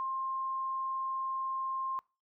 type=tone; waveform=sine; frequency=1059 Hz; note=C6; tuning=21 cents sharp; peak=-32 dBFS; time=0-1.99 s; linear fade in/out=0 ms; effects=noise-tail reverb RT60 0.3 s tail -24 dB re dry